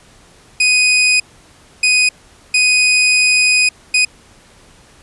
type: tone bursts at uneven times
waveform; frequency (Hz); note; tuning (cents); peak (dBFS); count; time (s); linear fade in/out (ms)
sawtooth; 2493; D#7; +3; -6; 4; 0.6-1.2 / 1.83-2.09 / 2.54-3.69 / 3.94-4.05; 5
effects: pink hiss -46 dBFS RMS until 5.02 s + resampled to 24000 Hz